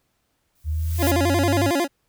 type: noise with exponential growth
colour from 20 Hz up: blue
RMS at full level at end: -25 dBFS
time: 0.55-1.11 s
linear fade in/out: 5 ms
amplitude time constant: 120 ms
type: exponential sweep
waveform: sine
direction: up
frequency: 76.1 to 101 Hz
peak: -21 dBFS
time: 0.64-1.72 s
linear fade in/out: 50 ms
type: tone with vibrato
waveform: 25% pulse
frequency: 311.1 Hz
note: D#4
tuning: in tune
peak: -15 dBFS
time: 0.98-1.88 s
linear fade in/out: 50 ms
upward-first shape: square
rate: 11 Hz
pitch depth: 190 cents each way
effects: pink hiss -70 dBFS RMS until 2.08 s

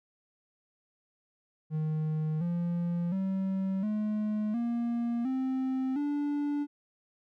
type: tone with pitch steps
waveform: triangle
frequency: 155.56 / 172.6 / 191.52 / 212.5 / 235.8 / 261.6 / 290.3 Hz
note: D#3 / F3 / G3 / G#3 / A#3 / C4 / D4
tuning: 0 / -20 / -40 / +40 / +20 / 0 / -20 cents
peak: -26 dBFS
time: 1.7-6.67 s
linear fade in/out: 50 ms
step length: 710 ms
effects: none

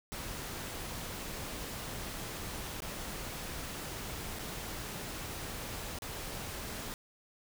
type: noise with dropouts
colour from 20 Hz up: pink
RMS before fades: -41 dBFS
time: 0.12-6.94 s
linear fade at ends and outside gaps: 0 ms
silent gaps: 2.804-2.821 / 4.388-4.393 / 5.987-6.021 s
effects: none

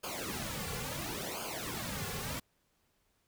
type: noise with flanger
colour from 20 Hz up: pink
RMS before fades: -39 dBFS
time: 0.03-2.4 s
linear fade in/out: 10 ms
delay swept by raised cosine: 0.52 to 3.22 ms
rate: 0.72 Hz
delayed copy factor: -0.9
effects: pink hiss -75 dBFS RMS until 3.27 s

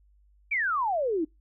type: exponential sweep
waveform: sine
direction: down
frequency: 2400 to 300 Hz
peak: -24 dBFS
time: 0.51-1.25 s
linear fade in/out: 10 ms
effects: noise-tail reverb RT60 0.2 s tail -26 dB re dry + added 50 Hz sine -58 dBFS peak until 1.4 s

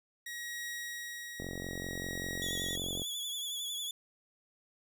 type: tone with tremolo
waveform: sawtooth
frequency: 1900 Hz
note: A#6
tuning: 33 cents sharp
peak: -34 dBFS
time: 0.26-2.76 s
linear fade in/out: 5 ms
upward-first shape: triangle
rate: 0.6 Hz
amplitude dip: 55%
type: click train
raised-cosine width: 2 ms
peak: -27 dBFS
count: 74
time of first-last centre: 1.4-3.019 s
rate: 45.1 Hz
type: tone with vibrato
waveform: sawtooth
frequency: 3413 Hz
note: G#7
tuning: 47 cents sharp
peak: -33 dBFS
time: 2.42-3.91 s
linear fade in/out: 2 ms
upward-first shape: triangle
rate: 11 Hz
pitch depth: 58 cents each way
effects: none

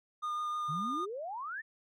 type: tone with vibrato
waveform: triangle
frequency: 1217 Hz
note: D#6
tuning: 39 cents flat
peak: -31 dBFS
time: 0.22-1.06 s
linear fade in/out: 20 ms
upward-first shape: triangle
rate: 6.5 Hz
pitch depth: 13 cents each way
type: exponential sweep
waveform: sine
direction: up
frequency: 138.59 to 1870 Hz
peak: -37 dBFS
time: 0.68-1.62 s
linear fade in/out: 20 ms
effects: none

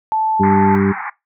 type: tone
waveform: sine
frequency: 876 Hz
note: A5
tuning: 8 cents flat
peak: -14 dBFS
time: 0.12-0.75 s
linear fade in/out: 0 ms
type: harmonic tone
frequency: 98 Hz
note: G2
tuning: in tune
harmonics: 1 / 2 / 3 / 4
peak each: -22 / -14 / -23 / -18 dBFS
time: 0.39-0.93 s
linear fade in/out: 20 ms
type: band-pass noise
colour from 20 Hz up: pink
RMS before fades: -26 dBFS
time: 0.43-1.1 s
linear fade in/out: 5 ms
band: 770 to 2200 Hz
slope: 96 dB/octave
effects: noise-tail reverb RT60 0.2 s tail -20 dB re dry

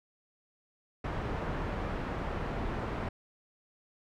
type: low-pass noise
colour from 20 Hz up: pink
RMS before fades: -35 dBFS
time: 1.04-3.09 s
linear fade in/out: 5 ms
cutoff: 1500 Hz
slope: 12 dB/octave
effects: none

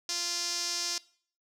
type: tone with band-pass filter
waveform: sawtooth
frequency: 347.1 Hz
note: F4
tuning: 11 cents flat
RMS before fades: -33 dBFS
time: 0.09-0.98 s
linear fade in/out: 2 ms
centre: 5500 Hz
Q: 3.5
effects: noise-tail reverb RT60 0.5 s tail -21 dB re dry

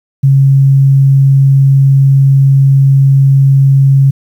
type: tone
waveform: sine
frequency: 136.6 Hz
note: C#3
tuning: 25 cents flat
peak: -3 dBFS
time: 0.23-4.11 s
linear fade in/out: 10 ms
effects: 7-bit

